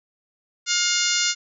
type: harmonic tone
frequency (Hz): 710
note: F5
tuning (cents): +28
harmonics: 2 / 3 / 4 / 5 / 6 / 7 / 8 / 9 / 10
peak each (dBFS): -28 / -28 / -28 / -28 / -28 / -28 / -28 / -28 / -28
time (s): 0.66-1.35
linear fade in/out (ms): 50
effects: none